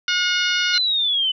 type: harmonic tone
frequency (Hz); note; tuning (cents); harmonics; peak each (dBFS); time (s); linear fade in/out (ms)
721; F#5; -45; 2 / 3 / 4 / 5 / 6 / 7 / 8; -22 / -26 / -23 / -26 / -29 / -30 / -32; 0.08-0.78; 2
type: linear sweep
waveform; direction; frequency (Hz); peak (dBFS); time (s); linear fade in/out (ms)
sine; down; 4184 to 2982; -17; 0.73-1.32; 10
effects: none